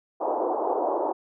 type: band-pass noise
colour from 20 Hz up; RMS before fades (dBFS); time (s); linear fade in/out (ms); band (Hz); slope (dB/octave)
white; -26; 0.2-1.13; 20; 310 to 940; 48
effects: none